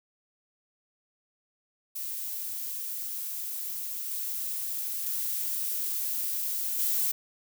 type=noise with level steps; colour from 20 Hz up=violet; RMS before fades=-35 / -33 / -31 / -27 dBFS; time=1.95-7.12 s; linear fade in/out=10 ms; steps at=4.11 / 5.06 / 6.79 s; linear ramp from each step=5 ms; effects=none